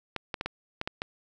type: clicks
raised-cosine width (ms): 0.3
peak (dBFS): -15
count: 7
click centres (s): 0.163 / 0.342 / 0.411 / 0.46 / 0.814 / 0.875 / 1.019
effects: none